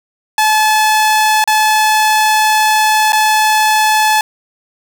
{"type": "tone with dropouts", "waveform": "sawtooth", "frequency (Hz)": 862, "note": "A5", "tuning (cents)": -36, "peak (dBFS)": -5, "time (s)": [0.38, 4.21], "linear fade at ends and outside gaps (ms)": 2, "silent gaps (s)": [[1.441, 1.475], [3.122, 3.13]], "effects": []}